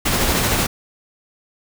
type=noise with tremolo; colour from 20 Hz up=pink; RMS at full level=-17 dBFS; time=0.05-0.67 s; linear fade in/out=10 ms; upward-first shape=sine; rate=13 Hz; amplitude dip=30%; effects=none